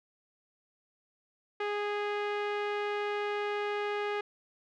sawtooth tone with low-pass filter, 413.1 Hz, G#4, 9 cents flat, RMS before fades -33 dBFS, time 1.6-4.21 s, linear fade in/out 5 ms, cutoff 2400 Hz, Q 1.4, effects none

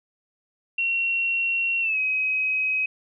sine tone with pitch glide, 2733 to 2535 Hz, F7 to D#7, -38 to +32 cents, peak -21 dBFS, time 0.78-2.86 s, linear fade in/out 5 ms, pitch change -130 cents, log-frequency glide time 1.81-1.98 s, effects none

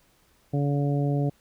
harmonic tone, 142.7 Hz, D3, 49 cents flat, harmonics 1 / 2 / 3 / 4 / 5, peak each -23 / -29 / -33 / -35 / -37 dBFS, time 0.53-1.3 s, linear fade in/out 10 ms, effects pink hiss -63 dBFS RMS until 1.4 s

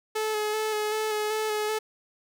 sawtooth tone with vibrato, 429.1 Hz, A4, 43 cents flat, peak -22 dBFS, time 0.15-1.79 s, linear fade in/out 10 ms, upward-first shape square, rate 2.6 Hz, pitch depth 19 cents each way, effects none

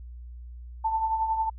sine tone with tremolo, 887 Hz, A5, 14 cents sharp, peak -21 dBFS, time 0.84-1.5 s, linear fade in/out 10 ms, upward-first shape triangle, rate 11 Hz, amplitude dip 60%, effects added 60 Hz sine -39 dBFS peak until 1.58 s

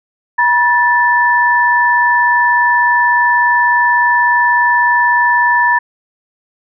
sine tone pair together, 963.5 / 1760 Hz, B5 / A6, -43 / 0 cents, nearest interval minor seventh, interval 1043 cents, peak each -11 dBFS, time 0.38-5.79 s, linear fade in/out 10 ms, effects none

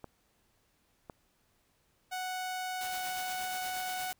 clicks, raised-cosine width 1 ms, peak -29 dBFS, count 2, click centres 0.043 / 1.098 s
sawtooth tone, 740 Hz, F#5, in tune, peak -31 dBFS, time 2.11-4.13 s, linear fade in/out 20 ms
white noise with tremolo, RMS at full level -42 dBFS, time 2.81-4.13 s, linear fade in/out 0 ms, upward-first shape sine, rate 8.5 Hz, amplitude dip 45%
effects pink hiss -72 dBFS RMS until 4.19 s

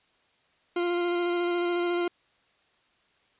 40% pulse tone with vibrato, 349.2 Hz, F4, in tune, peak -24 dBFS, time 0.76-2.08 s, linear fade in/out 5 ms, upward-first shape square, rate 14 Hz, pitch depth 11 cents each way, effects white hiss -66 dBFS RMS until 3.39 s + resampled to 8000 Hz

